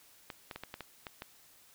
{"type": "clicks", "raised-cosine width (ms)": 0.3, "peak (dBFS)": -25, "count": 8, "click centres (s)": [0.302, 0.512, 0.56, 0.636, 0.741, 0.807, 1.068, 1.221], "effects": ["white hiss -61 dBFS RMS until 1.74 s"]}